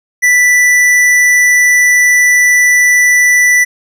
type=tone with hard clipping; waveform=triangle; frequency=1975.5 Hz; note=B6; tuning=in tune; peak=-7 dBFS; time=0.22-3.65 s; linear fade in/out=20 ms; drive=15 dB; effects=none